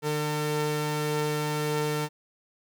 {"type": "tone pair together", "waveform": "sawtooth", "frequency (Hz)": [150, 451.7], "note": ["D3", "A4"], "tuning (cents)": [37, 45], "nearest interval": "octave + perfect fifth", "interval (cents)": 1908, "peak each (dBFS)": -25, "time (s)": [0.02, 2.09], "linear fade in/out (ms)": 50, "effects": []}